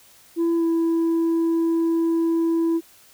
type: tone with pitch glide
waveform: sine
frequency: 335.4 to 331 Hz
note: E4 to E4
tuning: +30 to +7 cents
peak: -15 dBFS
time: 0.36-2.81 s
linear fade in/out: 50 ms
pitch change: -23 cents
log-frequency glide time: 0.57-0.64 s
effects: tanh soft clip ceiling -17 dBFS + white hiss -52 dBFS RMS until 3.13 s